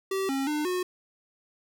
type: tone with pitch steps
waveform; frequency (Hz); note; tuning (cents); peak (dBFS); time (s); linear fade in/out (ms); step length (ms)
square; 385.8 / 271.1 / 300.6 / 363.4; G4 / C#4 / D4 / F#4; -28 / -38 / +40 / -31; -27; 0.11-0.83; 5; 180
effects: none